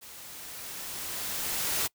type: noise with level ramp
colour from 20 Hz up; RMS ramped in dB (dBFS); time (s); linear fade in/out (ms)
white; -47 to -28; 0.01-1.88; 20
effects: noise-tail reverb RT60 0.1 s tail -24 dB re dry